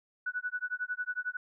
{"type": "tone with tremolo", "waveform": "sine", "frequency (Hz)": 1480, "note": "F#6", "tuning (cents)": 0, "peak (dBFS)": -29, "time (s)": [0.26, 1.37], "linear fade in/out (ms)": 5, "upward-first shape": "sine", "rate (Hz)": 11, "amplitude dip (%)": 100, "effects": []}